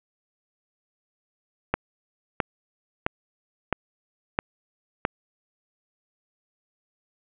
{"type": "click train", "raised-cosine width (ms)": 0.5, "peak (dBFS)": -6, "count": 6, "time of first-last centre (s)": [1.74, 5.051], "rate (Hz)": 1.51, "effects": ["resampled to 8000 Hz", "7-bit"]}